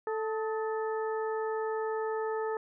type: harmonic tone with a mistuned harmonic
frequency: 440 Hz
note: A4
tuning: in tune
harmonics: 1 / 2 / 3 / 4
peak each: -31 / -37 / -41 / -44 dBFS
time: 0.07-2.57 s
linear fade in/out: 2 ms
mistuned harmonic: 3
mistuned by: -61 cents
effects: none